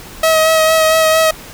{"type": "tone with vibrato", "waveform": "sawtooth", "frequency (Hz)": 638, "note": "D#5", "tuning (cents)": 43, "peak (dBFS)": -5, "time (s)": [0.23, 1.31], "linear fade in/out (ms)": 5, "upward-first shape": "sine", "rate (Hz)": 4.4, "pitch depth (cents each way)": 18, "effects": ["pink hiss -34 dBFS RMS until 1.53 s"]}